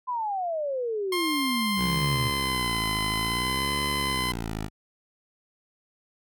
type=exponential sweep; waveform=sine; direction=down; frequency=1027 to 116.1 Hz; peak=-26 dBFS; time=0.07-2.3 s; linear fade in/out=20 ms
type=tone with pitch glide; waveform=15% pulse; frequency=1063 to 1022.6 Hz; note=C6 to C6; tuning=+27 to -40 cents; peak=-20 dBFS; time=1.12-4.32 s; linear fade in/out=5 ms; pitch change=-67 cents; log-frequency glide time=1.22-2.69 s
type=tone with vibrato; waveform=10% pulse; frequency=61.74 Hz; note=B1; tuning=in tune; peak=-22 dBFS; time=1.76-4.7 s; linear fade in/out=50 ms; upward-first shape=sine; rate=0.6 Hz; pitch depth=270 cents each way
effects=none